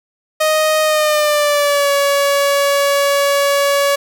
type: tone with pitch glide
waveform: sawtooth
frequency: 622.3 to 564.1 Hz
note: D#5 to C#5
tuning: 0 to +30 cents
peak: -8 dBFS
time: 0.4-3.96 s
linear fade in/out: 10 ms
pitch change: -170 cents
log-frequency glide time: 0.82-1.91 s
effects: 8-bit